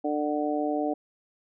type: harmonic tone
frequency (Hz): 149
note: D3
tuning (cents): +25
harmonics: 2 / 3 / 4 / 5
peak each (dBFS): -28 / -33 / -31 / -31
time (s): 0.04-0.94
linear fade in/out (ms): 10
effects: none